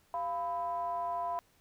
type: ring-modulated tone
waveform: triangle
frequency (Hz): 151.8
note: D#3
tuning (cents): -42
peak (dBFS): -27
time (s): 0.14-1.39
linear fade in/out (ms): 0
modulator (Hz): 845
effects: pink hiss -68 dBFS RMS until 1.6 s